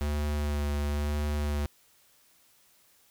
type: tone with vibrato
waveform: square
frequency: 73.42 Hz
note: D2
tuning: in tune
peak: -28 dBFS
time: 0.01-1.66 s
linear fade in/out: 0 ms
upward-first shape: sine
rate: 1 Hz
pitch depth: 18 cents each way
effects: white hiss -63 dBFS RMS until 3.1 s